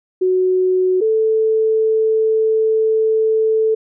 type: tone pair in turn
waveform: sine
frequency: 370 / 440 Hz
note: F#4 / A4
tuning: 0 / 0 cents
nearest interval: minor third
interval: 300 cents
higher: second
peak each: -12 dBFS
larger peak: neither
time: 0.21-1.01 / 1.01-3.75 s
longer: second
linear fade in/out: 10 ms
effects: none